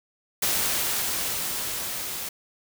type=noise with level ramp; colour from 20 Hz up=white; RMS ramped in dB=-24 to -33 dBFS; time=0.42-2.29 s; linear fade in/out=5 ms; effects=none